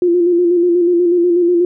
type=tone with vibrato; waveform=sine; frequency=349.2 Hz; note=F4; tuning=in tune; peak=-9 dBFS; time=0.02-1.65 s; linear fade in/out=2 ms; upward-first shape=square; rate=8.2 Hz; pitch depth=36 cents each way; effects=none